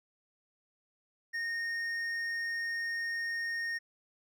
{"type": "tone with hard clipping", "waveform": "sine", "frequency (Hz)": 1847, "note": "A#6", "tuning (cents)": -16, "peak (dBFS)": -34, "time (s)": [1.33, 3.79], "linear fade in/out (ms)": 20, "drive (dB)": 6, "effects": []}